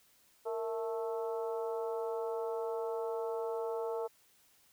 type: harmonic tone with a mistuned harmonic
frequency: 220 Hz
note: A3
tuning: in tune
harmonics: 2 / 3 / 4 / 5 / 6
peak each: -35 / -42 / -43 / -51 / -50 dBFS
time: 0.45-4.08 s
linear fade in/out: 20 ms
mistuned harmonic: 2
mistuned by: +76 cents
effects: white hiss -67 dBFS RMS until 4.72 s